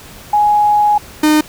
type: tone pair in turn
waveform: sine / 45% pulse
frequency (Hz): 834 / 305.4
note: G#5 / D#4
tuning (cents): +7 / -32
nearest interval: octave + perfect fourth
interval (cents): 1739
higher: first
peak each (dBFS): -8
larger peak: neither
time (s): 0.33-0.98 / 1.23-1.41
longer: first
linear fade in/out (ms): 5
effects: pink hiss -36 dBFS RMS until 1.48 s